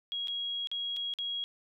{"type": "tone with dropouts", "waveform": "sine", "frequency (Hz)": 3300, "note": "G#7", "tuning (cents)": -12, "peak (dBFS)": -32, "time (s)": [0.12, 1.44], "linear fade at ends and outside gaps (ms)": 0, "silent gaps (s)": [[0.273, 0.282], [0.672, 0.715], [0.964, 0.968], [1.138, 1.187]], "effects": []}